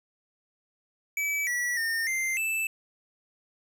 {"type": "tone with pitch steps", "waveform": "square", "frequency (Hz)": [2298, 1943, 1823, 2089, 2639], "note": ["D7", "B6", "A#6", "C7", "E7"], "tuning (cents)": [-38, -29, -39, -3, 1], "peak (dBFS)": -27, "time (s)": [1.17, 2.67], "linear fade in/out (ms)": 2, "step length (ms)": 300, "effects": []}